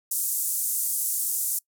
white band-pass noise, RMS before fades -27 dBFS, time 0.11-1.59 s, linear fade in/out 5 ms, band 7600 to 14000 Hz, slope 24 dB/octave, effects noise-tail reverb RT60 0.1 s tail -24 dB re dry

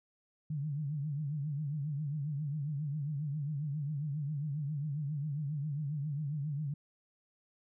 sine tone with vibrato, 146.83 Hz, D3, in tune, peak -33 dBFS, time 0.5-6.74 s, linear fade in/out 5 ms, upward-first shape triangle, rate 7.4 Hz, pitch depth 140 cents each way, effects none

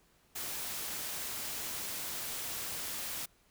white noise, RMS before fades -39 dBFS, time 0.35-3.26 s, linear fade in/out 10 ms, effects pink hiss -68 dBFS RMS until 3.5 s

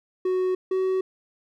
triangle tone pair in turn, 370 / 376.3 Hz, F#4 / F#4, 0 / +29 cents, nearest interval unison, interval 29 cents, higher second, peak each -19 dBFS, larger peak neither, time 0.25-0.55 / 0.71-1.01 s, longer neither, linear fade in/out 5 ms, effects none

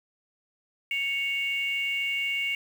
sine tone pair together, 2217 / 2793 Hz, C#7 / F7, 0 / -1 cents, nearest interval major third, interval 399 cents, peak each -27 / -29 dBFS, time 0.91-2.55 s, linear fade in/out 2 ms, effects tanh soft clip ceiling -19 dBFS + 8-bit

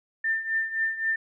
sine tone with tremolo, 1793 Hz, A6, 32 cents sharp, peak -21 dBFS, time 0.24-1.16 s, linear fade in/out 5 ms, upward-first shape triangle, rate 3.8 Hz, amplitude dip 80%, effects none

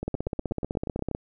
two click trains, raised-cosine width 2 ms, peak -15 / -18 dBFS, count 18 / 10, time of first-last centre 0.08-1.149 / 0.03-1.113 s, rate 15.9 / 8.31 Hz, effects none

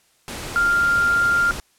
sine tone in noise, 1396.9 Hz, F6, in tune, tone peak -15 dBFS, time 0.56-1.51 s, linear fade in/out 0 ms, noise pink, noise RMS -31 dBFS, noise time 0.28-1.6 s, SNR +13 dB, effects white hiss -60 dBFS RMS until 1.78 s + low-pass 11000 Hz 12 dB/octave

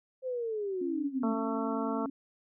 sine linear sweep, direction down, 526 to 207.7 Hz, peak -31 dBFS, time 0.22-1.35 s, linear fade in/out 50 ms
sine tone, 273.7 Hz, C#4, 22 cents flat, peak -34 dBFS, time 0.81-2.1 s, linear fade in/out 5 ms
harmonic tone, 223.5 Hz, A3, 27 cents sharp, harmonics 1 / 2 / 3 / 4 / 5 / 6, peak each -35 / -37 / -38 / -40 / -40 / -41 dBFS, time 1.23-2.06 s, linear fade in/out 2 ms
effects none

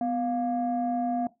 sine tone pair together, 248.8 / 703 Hz, B3 / F5, +13 / +11 cents, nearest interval octave + tritone, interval 1798 cents, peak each -27 dBFS, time 0.01-1.27 s, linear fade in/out 2 ms, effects noise-tail reverb RT60 0.2 s tail -18 dB re dry + tanh soft clip ceiling -19 dBFS

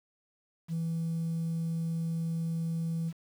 sine tone, 164.81 Hz, E3, in tune, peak -28 dBFS, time 0.68-3.13 s, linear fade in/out 50 ms, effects tanh soft clip ceiling -26 dBFS + 9-bit

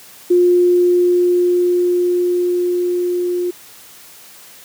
sine tone with level ramp, 355.1 Hz, F4, 29 cents sharp, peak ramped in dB -8 to -16 dBFS, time 0.3-3.51 s, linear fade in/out 10 ms, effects white hiss -41 dBFS RMS until 4.64 s + high-pass 100 Hz 12 dB/octave

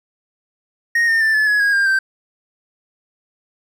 triangle tone with pitch steps, 1864.7 / 1817.9 / 1772.3 / 1727.8 / 1684.4 / 1642.2 / 1601 / 1560.8 Hz, A#6 / A#6 / A6 / A6 / G#6 / G#6 / G6 / G6, 0 / -44 / +12 / -32 / +24 / -20 / +36 / -8 cents, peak -11 dBFS, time 0.95-1.99 s, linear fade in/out 5 ms, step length 130 ms, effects none

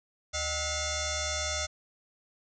sine tone with frequency modulation, 2823 Hz, F7, 18 cents sharp, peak -29 dBFS, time 0.33-1.67 s, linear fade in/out 20 ms, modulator 687 Hz, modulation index 5.9, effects none

